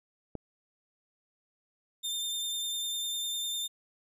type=click; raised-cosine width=2 ms; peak=-23 dBFS; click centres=0.353 s
type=tone with vibrato; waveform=sawtooth; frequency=3600 Hz; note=A7; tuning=39 cents sharp; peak=-29 dBFS; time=2.03-3.68 s; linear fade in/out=20 ms; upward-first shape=sine; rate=10 Hz; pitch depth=16 cents each way
effects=none